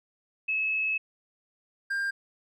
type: tone pair in turn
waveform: sine / triangle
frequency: 2588 / 1597.3 Hz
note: E7 / G6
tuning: -32 / +32 cents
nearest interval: minor sixth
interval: 836 cents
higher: first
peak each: -25 dBFS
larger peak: neither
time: 0.48-0.98 / 1.9-2.11 s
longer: first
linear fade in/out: 10 ms
effects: none